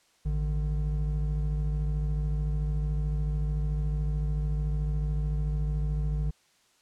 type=tone pair together; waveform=triangle; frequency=54.56 / 150 Hz; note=A1 / D3; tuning=-14 / +37 cents; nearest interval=octave + tritone; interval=1751 cents; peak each=-25 / -29 dBFS; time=0.25-6.31 s; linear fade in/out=10 ms; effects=white hiss -65 dBFS RMS until 6.81 s + low-pass 8000 Hz 12 dB/octave